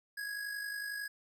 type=tone with amplitude modulation; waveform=square; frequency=1661.2 Hz; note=G#6; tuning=in tune; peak=-36 dBFS; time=0.17-1.08 s; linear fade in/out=10 ms; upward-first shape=sine; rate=51 Hz; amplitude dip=50%; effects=none